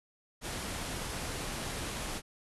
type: low-pass noise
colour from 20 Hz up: pink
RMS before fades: -38 dBFS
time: 0.41-2.22 s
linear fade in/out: 50 ms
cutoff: 12000 Hz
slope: 96 dB/octave
effects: none